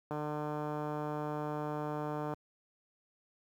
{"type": "click train", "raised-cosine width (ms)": 1, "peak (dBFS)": -24, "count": 335, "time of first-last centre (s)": [0.11, 2.337], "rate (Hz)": 150, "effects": ["high-pass 80 Hz 12 dB/octave", "10-bit"]}